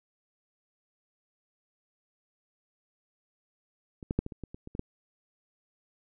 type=clicks; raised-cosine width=3 ms; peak=-29 / -16 / -12 / -23 / -28 / -25 / -29 / -29 / -26 / -18 dBFS; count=10; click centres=4.028 / 4.109 / 4.19 / 4.264 / 4.322 / 4.437 / 4.545 / 4.674 / 4.751 / 4.794 s; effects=none